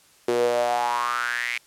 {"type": "tone with high-pass filter sweep", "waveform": "sawtooth", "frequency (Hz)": 120.2, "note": "B2", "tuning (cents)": -46, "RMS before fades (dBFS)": -24, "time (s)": [0.28, 1.58], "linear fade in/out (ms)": 5, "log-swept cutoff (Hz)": [390, 2300], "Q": 7.1, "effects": ["white hiss -56 dBFS RMS until 1.66 s", "low-pass 11000 Hz 12 dB/octave"]}